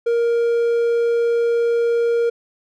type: tone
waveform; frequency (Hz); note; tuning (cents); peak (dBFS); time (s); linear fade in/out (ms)
triangle; 468.5; A#4; +9; -13; 0.06-2.3; 10
effects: none